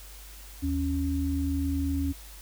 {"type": "tone pair together", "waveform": "sine", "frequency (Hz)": [77.94, 277.2], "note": ["D#2", "C#4"], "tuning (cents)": [4, 0], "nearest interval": "octave + minor seventh", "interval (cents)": 2196, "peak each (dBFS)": -28, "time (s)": [0.62, 2.13], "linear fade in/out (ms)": 20, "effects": ["added 50 Hz sine -45 dBFS peak until 2.41 s", "white hiss -49 dBFS RMS until 2.41 s"]}